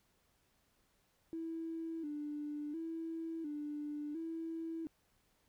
triangle tone with vibrato, 311.1 Hz, D#4, in tune, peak -35 dBFS, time 1.33-4.87 s, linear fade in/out 0 ms, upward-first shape square, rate 0.71 Hz, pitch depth 88 cents each way, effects tanh soft clip ceiling -37 dBFS + pink hiss -75 dBFS RMS until 5.48 s

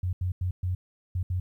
sine tone bursts at uneven times, 90.9 Hz, F#2, 30 cents flat, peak -25 dBFS, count 6, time 0.03-0.13 / 0.21-0.32 / 0.41-0.51 / 0.63-0.75 / 1.15-1.23 / 1.3-1.4 s, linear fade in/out 5 ms, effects 11-bit

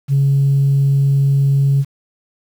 sine tone, 138.59 Hz, C#3, in tune, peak -9 dBFS, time 0.08-1.85 s, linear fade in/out 50 ms, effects tanh soft clip ceiling -7 dBFS + 7-bit

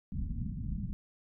pink low-pass noise, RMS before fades -36 dBFS, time 0.12-0.93 s, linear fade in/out 0 ms, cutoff 230 Hz, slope 48 dB/octave, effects none

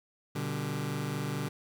sawtooth chord, G major, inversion first, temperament just, 122.5 / 147 / 196 Hz, B2 / D3 / G3, -14 / +2 / 0 cents, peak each -33 / -30 / -35 dBFS, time 0.35-1.49 s, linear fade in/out 10 ms, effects 10-bit

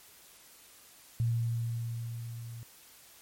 sine tone with level ramp, 116.7 Hz, A#2, 2 cents sharp, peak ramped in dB -25 to -41 dBFS, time 1.2-2.63 s, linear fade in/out 0 ms, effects white hiss -56 dBFS RMS until 3.21 s + MP3 64 kbps

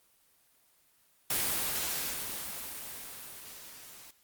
white noise with level ramp, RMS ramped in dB -29 to -52 dBFS, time 1.3-4.11 s, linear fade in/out 5 ms, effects white hiss -67 dBFS RMS until 4.23 s + Opus 24 kbps

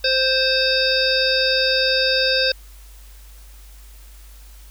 harmonic tone with a mistuned harmonic, 523.3 Hz, C5, in tune, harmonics 1 / 3 / 5 / 7 / 9 / 10, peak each -21 / -23 / -25 / -23 / -22 / -25 dBFS, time 0.04-2.52 s, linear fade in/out 5 ms, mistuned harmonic 7, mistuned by +22 cents, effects added 50 Hz sine -40 dBFS peak until 4.7 s + white hiss -50 dBFS RMS until 4.7 s

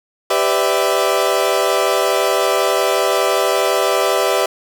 30% pulse chord, E minor seventh, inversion first, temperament equal with one note detuned, 392 / 501.9 / 587.3 / 659.3 Hz, G4 / B4 / D5 / E5, 0 / +28 / 0 / 0 cents, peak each -17 dBFS, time 0.3-4.46 s, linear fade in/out 5 ms, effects none

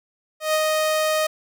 sawtooth tone with ADSR envelope, 622.3 Hz, D#5, in tune, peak -13 dBFS, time 0.4-1.27 s, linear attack 140 ms, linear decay 35 ms, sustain -2 dB, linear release 8 ms, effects none

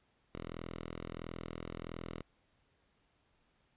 5% pulse tone, 41.49 Hz, E1, 12 cents sharp, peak -31 dBFS, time 0.35-2.22 s, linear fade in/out 0 ms, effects pink hiss -74 dBFS RMS until 3.76 s + resampled to 8000 Hz

